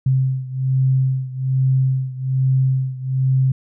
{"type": "beating tone pair", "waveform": "sine", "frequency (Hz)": [131.2, 132.4], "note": ["C3", "C3"], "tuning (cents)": [5, 21], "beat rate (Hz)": 1.2, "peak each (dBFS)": [-17, -20], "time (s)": [0.06, 3.52], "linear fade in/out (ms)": 5, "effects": []}